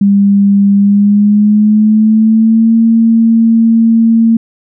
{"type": "tone with pitch glide", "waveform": "sine", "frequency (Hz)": [200.1, 227.2], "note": ["G3", "A#3"], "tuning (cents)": [36, -44], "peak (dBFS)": -4, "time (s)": [0.01, 4.37], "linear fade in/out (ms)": 5, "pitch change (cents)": 220, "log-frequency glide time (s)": [0.76, 2.75], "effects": []}